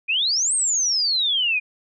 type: exponential two-way sweep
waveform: sine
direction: up then down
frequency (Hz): 2403 to 8660 to 2403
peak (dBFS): -18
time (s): 0.08-1.6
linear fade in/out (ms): 20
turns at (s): 0.54
effects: none